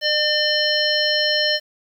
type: harmonic tone with a mistuned harmonic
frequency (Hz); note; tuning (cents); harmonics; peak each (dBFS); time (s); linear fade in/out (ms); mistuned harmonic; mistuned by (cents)
600; D5; +37; 1 / 3 / 5 / 7 / 9; -23 / -23 / -23 / -23 / -23; 0.01-1.6; 50; 5; +22
effects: 8-bit